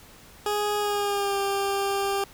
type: tone with pitch glide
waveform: 20% pulse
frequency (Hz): 415.3 to 396.3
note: G#4 to G4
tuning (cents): 0 to +19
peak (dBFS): -19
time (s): 0.46-2.24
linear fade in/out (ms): 2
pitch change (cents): -81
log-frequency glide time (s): 0.79-1.38
effects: pink hiss -50 dBFS RMS until 2.33 s